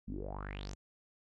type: tone with low-pass filter sweep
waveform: sawtooth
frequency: 49 Hz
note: G1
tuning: in tune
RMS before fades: -42 dBFS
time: 0.07-0.75 s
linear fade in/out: 20 ms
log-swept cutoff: 200 to 7400 Hz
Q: 7.3
effects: none